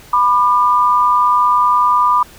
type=tone pair together; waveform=sine; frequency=990 / 1200 Hz; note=B5 / D6; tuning=+4 / +37 cents; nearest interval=minor third; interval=333 cents; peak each=-12 dBFS; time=0.13-2.23 s; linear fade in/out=5 ms; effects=pink hiss -41 dBFS RMS until 2.38 s